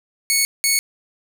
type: tone bursts at uneven times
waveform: 10% pulse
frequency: 2212 Hz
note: C#7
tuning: 4 cents flat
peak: -6 dBFS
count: 2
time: 0.3-0.45 / 0.64-0.79 s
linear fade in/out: 0 ms
effects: none